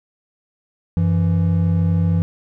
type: tone pair together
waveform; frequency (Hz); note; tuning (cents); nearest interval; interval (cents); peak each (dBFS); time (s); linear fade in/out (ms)
triangle; 94 / 167.01; F#2 / E3; +28 / +23; minor seventh; 995; -15; 0.97-2.22; 0
effects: none